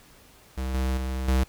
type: tone with level steps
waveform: square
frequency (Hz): 65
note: C2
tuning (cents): -11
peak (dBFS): -28 / -24 / -28 / -20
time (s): 0.57-1.44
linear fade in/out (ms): 10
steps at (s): 0.74 / 0.97 / 1.28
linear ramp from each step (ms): 2
effects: pink hiss -54 dBFS RMS until 1.48 s